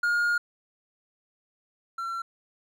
triangle tone pair in turn, 1423 / 1356.9 Hz, F6 / E6, +32 / +50 cents, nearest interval minor second, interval 82 cents, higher first, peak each -20 / -28 dBFS, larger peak first, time 0.03-0.38 / 1.98-2.22 s, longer first, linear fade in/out 5 ms, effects none

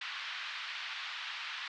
white band-pass noise, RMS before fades -41 dBFS, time 0.01-1.68 s, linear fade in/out 5 ms, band 1100 to 3800 Hz, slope 24 dB/octave, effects low-pass 6000 Hz 12 dB/octave

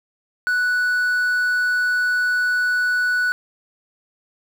triangle tone with quantisation, 1480 Hz, F#6, in tune, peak -15 dBFS, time 0.47-3.32 s, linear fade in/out 0 ms, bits 7, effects none

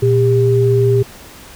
sine tone pair together, 118.7 / 399.3 Hz, A#2 / G4, +32 / +32 cents, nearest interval octave + major sixth, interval 2100 cents, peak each -12 dBFS, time 0.02-1.03 s, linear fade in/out 10 ms, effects pink hiss -38 dBFS RMS until 1.55 s

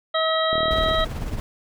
harmonic tone, 641 Hz, E5, 49 cents flat, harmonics 1 / 2 / 3 / 5 / 6, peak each -22 / -24 / -29 / -30 / -27 dBFS, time 0.14-1.05 s, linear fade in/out 10 ms
click train, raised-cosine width 2 ms, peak -17 dBFS, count 16, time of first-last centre 0.53-0.912 s, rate 39.3 Hz
brown noise with tremolo, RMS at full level -25 dBFS, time 0.71-1.4 s, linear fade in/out 0 ms, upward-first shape triangle, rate 18 Hz, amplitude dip 55%
effects none

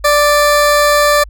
20% pulse tone, 587.3 Hz, D5, in tune, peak -3 dBFS, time 0.04-1.24 s, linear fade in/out 10 ms, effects added 50 Hz sine -30 dBFS peak until 1.29 s

